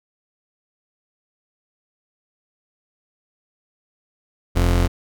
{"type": "tone pair together", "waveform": "45% pulse", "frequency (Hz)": [43.66, 87.31], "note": ["F1", "F2"], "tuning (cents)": [0, 0], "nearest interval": "octave", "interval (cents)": 1200, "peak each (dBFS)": [-17, -19], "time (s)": [4.55, 4.88], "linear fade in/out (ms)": 20, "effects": []}